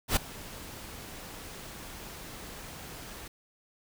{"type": "noise with ADSR envelope", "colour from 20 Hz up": "pink", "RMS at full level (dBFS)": -24, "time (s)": [0.08, 3.28], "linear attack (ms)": 85, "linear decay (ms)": 8, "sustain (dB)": -20, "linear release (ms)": 5, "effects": []}